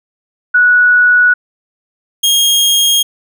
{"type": "tone pair in turn", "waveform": ["sine", "sawtooth"], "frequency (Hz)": [1469, 3249], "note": ["F#6", "G#7"], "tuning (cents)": [-13, -39], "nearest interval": "octave + major second", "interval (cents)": 1374, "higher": "second", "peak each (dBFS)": -5, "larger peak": "neither", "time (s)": [[0.54, 1.34], [2.23, 3.03]], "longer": "neither", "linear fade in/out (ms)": 10, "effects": []}